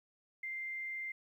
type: tone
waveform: sine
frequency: 2093 Hz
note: C7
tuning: in tune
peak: -38 dBFS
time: 0.43-1.12 s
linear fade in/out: 5 ms
effects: 12-bit